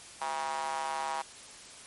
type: tone with high-pass filter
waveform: square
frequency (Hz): 73.42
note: D2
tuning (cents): 0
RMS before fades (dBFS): -34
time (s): 0.21-1.22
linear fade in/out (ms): 5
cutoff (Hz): 880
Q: 5.6
effects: white hiss -49 dBFS RMS until 1.86 s + MP3 48 kbps